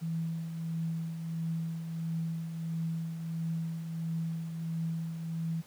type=tone with tremolo; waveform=sine; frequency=164 Hz; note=E3; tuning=9 cents flat; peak=-29 dBFS; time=0.01-5.62 s; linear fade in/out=20 ms; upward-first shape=triangle; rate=1.5 Hz; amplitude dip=55%; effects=pink hiss -57 dBFS RMS until 5.66 s + high-pass 100 Hz 12 dB/octave